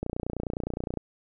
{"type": "click train", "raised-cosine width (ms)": 2, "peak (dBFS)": -17, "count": 29, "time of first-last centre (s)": [0.03, 0.973], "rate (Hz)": 29.7, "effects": []}